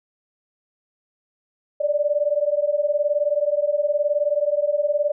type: beating tone pair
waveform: sine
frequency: 578 / 597 Hz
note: D5 / D5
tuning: -28 / +28 cents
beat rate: 19 Hz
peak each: -21 dBFS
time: 1.8-5.12 s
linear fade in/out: 10 ms
effects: none